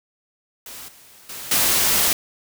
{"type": "noise with level steps", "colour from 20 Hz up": "white", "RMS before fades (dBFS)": [-37, -48, -34, -18], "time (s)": [0.66, 2.13], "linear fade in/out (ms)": 2, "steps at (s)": [0.88, 1.29, 1.51], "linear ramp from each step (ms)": 5, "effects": []}